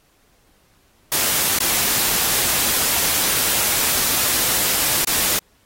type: noise with dropouts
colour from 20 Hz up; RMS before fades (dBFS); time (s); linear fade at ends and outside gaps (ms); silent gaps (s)
white; -19; 1.12-5.39; 2; 1.588-1.603 / 5.048-5.072
effects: pink hiss -59 dBFS RMS until 5.65 s + AAC 48 kbps